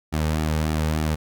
sawtooth tone with flanger, 77.78 Hz, D#2, in tune, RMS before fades -23 dBFS, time 0.12-1.16 s, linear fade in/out 20 ms, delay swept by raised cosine 1.9 to 3 ms, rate 3.4 Hz, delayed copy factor -0.55, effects none

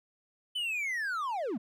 triangle linear sweep, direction down, 3049 to 183.8 Hz, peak -29 dBFS, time 0.55-1.58 s, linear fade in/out 10 ms, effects none

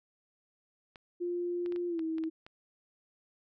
clicks, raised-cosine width 0.3 ms, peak -33 dBFS, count 8, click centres 0.958 / 1.661 / 1.723 / 1.761 / 1.993 / 2.183 / 2.238 / 2.465 s
sine tone with pitch glide, 350.7 to 321.6 Hz, F4 to E4, +7 to -43 cents, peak -31 dBFS, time 1.2-2.3 s, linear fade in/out 20 ms, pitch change -150 cents, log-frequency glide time 1.88-2.02 s
effects none

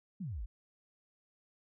sine exponential sweep, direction down, 216.4 to 40.96 Hz, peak -37 dBFS, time 0.2-0.46 s, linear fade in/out 10 ms, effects none

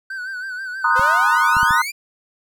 triangle tone with vibrato, 1521 Hz, F#6, 47 cents sharp, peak -24 dBFS, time 0.1-1.14 s, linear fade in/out 5 ms, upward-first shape sine, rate 6.2 Hz, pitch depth 68 cents each way
sine chord, C half-diminished seventh, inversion third, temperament equal with one note detuned, 932.3 / 1028.5 / 1244.5 / 1480 Hz, Bb5 / C6 / Eb6 / Gb6, 0 / -30 / 0 / 0 cents, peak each -20 / -22 / -18 / -17 dBFS, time 0.84-1.82 s, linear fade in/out 5 ms
sawtooth exponential sweep, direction up, 493.9 to 2442 Hz, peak -21 dBFS, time 0.95-1.92 s, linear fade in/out 20 ms
clicks, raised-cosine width 5 ms, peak -17 dBFS, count 4, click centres 0.995 / 1.568 / 1.631 / 1.708 s
effects none

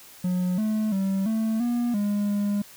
triangle tone with pitch steps, 181 / 215.9 / 193.2 / 221.3 / 239.9 / 205.1 / 204 Hz, F#3 / A3 / G3 / A3 / A#3 / G#3 / G#3, -38 / -33 / -25 / +10 / +50 / -21 / -31 cents, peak -20 dBFS, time 0.24-2.62 s, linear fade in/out 5 ms, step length 340 ms, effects white hiss -48 dBFS RMS until 2.76 s

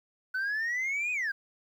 sine exponential two-way sweep, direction up then down, 1494 to 2519 to 1550 Hz, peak -26 dBFS, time 0.34-1.32 s, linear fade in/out 10 ms, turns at 1.12 s, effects tanh soft clip ceiling -27 dBFS + 10-bit

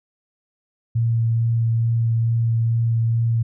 sine tone with vibrato, 115.1 Hz, A#2, 22 cents flat, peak -16 dBFS, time 0.95-3.43 s, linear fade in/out 10 ms, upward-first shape sine, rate 2.3 Hz, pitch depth 11 cents each way, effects none

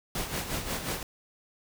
pink noise with tremolo, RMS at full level -31 dBFS, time 0.15-1.03 s, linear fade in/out 2 ms, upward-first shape sine, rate 5.6 Hz, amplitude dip 60%, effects none

